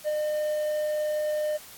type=tone with ADSR envelope; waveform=triangle; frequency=606 Hz; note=D#5; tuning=46 cents flat; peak=-21 dBFS; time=0.04-1.58 s; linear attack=38 ms; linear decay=25 ms; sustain=-2 dB; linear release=21 ms; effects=white hiss -47 dBFS RMS until 1.77 s + AAC 64 kbps